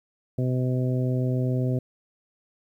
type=harmonic tone; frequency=127.3 Hz; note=C3; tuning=47 cents flat; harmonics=1 / 2 / 3 / 4 / 5; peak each=-23 / -29 / -33 / -35 / -37 dBFS; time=0.38-1.79 s; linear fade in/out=5 ms; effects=10-bit